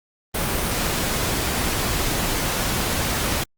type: noise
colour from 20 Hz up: pink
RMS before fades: -23 dBFS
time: 0.34-3.44 s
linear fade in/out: 10 ms
effects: Opus 32 kbps